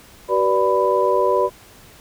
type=tone cluster; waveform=sine; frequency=380.1 / 487.6 / 586 / 995 Hz; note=F#4 / B4 / D5 / B5; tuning=+47 / -22 / -4 / +13 cents; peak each=-20 dBFS; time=0.28-1.5 s; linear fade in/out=50 ms; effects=pink hiss -46 dBFS RMS until 2 s

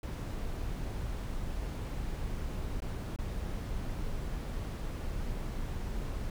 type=noise with dropouts; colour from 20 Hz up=brown; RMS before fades=-36 dBFS; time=0.03-6.3 s; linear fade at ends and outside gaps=2 ms; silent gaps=2.804-2.82 / 3.162-3.187 s; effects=none

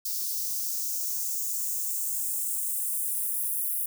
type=noise with high-pass filter sweep; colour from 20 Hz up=violet; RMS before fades=-30 dBFS; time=0.05-3.86 s; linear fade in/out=5 ms; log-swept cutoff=4900 to 11000 Hz; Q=2.6; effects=none

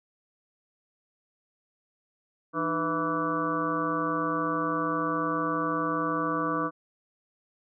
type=harmonic tone with a mistuned harmonic; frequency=164.81 Hz; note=E3; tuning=in tune; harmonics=1 / 2 / 3 / 4 / 6 / 7 / 8 / 9; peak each=-38 / -31 / -34 / -38 / -38 / -29 / -40 / -37 dBFS; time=2.53-6.71 s; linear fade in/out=50 ms; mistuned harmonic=2; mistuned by=-130 cents; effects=none

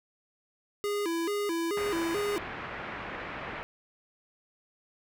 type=tone with vibrato; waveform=square; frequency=370 Hz; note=F#4; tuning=in tune; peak=-29 dBFS; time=0.84-2.38 s; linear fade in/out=0 ms; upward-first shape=square; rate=2.3 Hz; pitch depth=180 cents each way
type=low-pass noise; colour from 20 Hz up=white; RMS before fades=-39 dBFS; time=1.77-3.63 s; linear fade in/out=0 ms; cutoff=2200 Hz; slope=24 dB/octave
effects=none

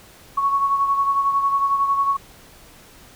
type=beating tone pair; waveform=sine; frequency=1108.7 / 1119.7 Hz; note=C#6 / C#6; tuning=0 / +17 cents; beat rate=11 Hz; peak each=-17 / -26 dBFS; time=0.37-2.17 s; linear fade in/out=10 ms; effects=pink hiss -47 dBFS RMS until 3.15 s

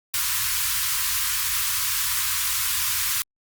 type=band-stop noise; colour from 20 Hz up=white; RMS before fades=-24 dBFS; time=0.14-3.22 s; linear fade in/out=0 ms; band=120 to 960 Hz; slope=96 dB/octave; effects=Opus 48 kbps

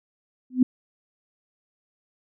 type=tone with exponential growth; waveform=sine; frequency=253.7 Hz; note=B3; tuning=47 cents sharp; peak=-10 dBFS; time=0.5-0.63 s; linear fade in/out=5 ms; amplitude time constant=27 ms; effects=none

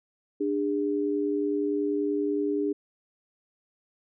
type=tone pair together; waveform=sine; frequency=295.9 / 406.4 Hz; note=D4 / G#4; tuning=+13 / -38 cents; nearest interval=perfect fourth; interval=549 cents; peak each=-27 dBFS; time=0.4-2.73 s; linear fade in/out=10 ms; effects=none

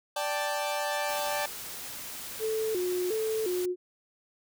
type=chord; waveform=sawtooth; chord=D suspended fourth; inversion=none; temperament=equal; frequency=587.3 / 784 / 880 Hz; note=D5 / G5 / A5; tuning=0 / 0 / 0 cents; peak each=-28 / -31 / -30 dBFS; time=0.16-1.46 s; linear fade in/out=5 ms
type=noise; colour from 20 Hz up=white; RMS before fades=-40 dBFS; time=1.08-3.66 s; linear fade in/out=10 ms
type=tone with vibrato; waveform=sine; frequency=398.4 Hz; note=G4; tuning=28 cents sharp; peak=-27 dBFS; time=2.39-3.76 s; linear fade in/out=50 ms; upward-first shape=square; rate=1.4 Hz; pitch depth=170 cents each way
effects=none

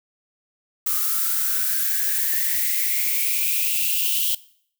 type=noise with high-pass filter sweep; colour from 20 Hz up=violet; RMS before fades=-22 dBFS; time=0.86-4.35 s; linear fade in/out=5 ms; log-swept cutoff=1200 to 3100 Hz; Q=9.4; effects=noise-tail reverb RT60 0.6 s tail -20 dB re dry

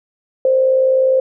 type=tone with amplitude modulation; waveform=sine; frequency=523.3 Hz; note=C5; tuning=in tune; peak=-8 dBFS; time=0.45-1.2 s; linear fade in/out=2 ms; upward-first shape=sine; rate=59.9 Hz; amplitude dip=45%; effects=none

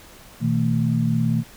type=tone cluster; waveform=sine; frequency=122.4 / 160.5 / 224.3 Hz; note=B2 / E3 / A3; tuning=-15 / -46 / +34 cents; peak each=-22 dBFS; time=0.4-1.44 s; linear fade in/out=50 ms; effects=pink hiss -46 dBFS RMS until 1.56 s

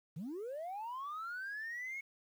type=linear sweep; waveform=sine; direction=up; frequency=138.59 to 2200 Hz; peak=-38 dBFS; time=0.16-2.01 s; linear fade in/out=10 ms; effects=tanh soft clip ceiling -38 dBFS + 11-bit

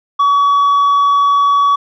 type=tone with tanh clipping; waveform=sine; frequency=1133 Hz; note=C#6; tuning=37 cents sharp; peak=-9 dBFS; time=0.19-1.76 s; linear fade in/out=10 ms; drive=3 dB; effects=none

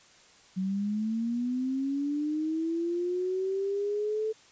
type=linear sweep; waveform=sine; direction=up; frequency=185 to 440 Hz; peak=-27 dBFS; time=0.56-4.33 s; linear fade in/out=20 ms; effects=white hiss -57 dBFS RMS until 4.51 s + resampled to 16000 Hz

